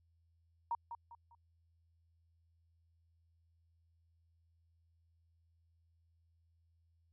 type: tone with echo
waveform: sine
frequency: 937 Hz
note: A#5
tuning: 9 cents sharp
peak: -33 dBFS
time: 0.71-0.75 s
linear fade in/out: 2 ms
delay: 200 ms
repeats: 3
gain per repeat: -9 dB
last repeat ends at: 1.35 s
effects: added 83 Hz sine -70 dBFS peak until 7.12 s